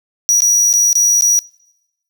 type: tone with dropouts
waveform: square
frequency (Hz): 5800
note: F#8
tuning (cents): -35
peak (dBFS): -9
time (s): 0.29-1.39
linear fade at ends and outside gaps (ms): 0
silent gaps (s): 0.405-0.42 / 0.729-0.738 / 0.929-0.954 / 1.209-1.222
effects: noise-tail reverb RT60 1.0 s tail -25 dB re dry